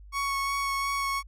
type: tone with vibrato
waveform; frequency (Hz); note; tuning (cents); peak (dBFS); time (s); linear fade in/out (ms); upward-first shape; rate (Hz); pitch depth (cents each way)
30% pulse; 1108.7; C#6; 0; -24; 0.12-1.23; 50; sine; 2.8; 12
effects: added 50 Hz sine -45 dBFS peak until 1.27 s + low-pass 12000 Hz 12 dB/octave